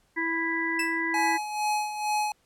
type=harmonic tone; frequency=329.6 Hz; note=E4; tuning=in tune; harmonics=1 / 3 / 5 / 6; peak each=-31 / -34 / -34 / -28 dBFS; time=0.16-1.38 s; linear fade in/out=20 ms
type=tone with exponential decay; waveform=sawtooth; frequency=2637 Hz; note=E7; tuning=in tune; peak=-22 dBFS; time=0.79-1.01 s; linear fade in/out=5 ms; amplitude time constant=46 ms
type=tone with tremolo; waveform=square; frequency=844 Hz; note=G#5; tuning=28 cents sharp; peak=-24 dBFS; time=1.14-2.32 s; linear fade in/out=2 ms; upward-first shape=sine; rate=2.2 Hz; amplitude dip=65%
effects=pink hiss -67 dBFS RMS until 2.45 s + low-pass 12000 Hz 12 dB/octave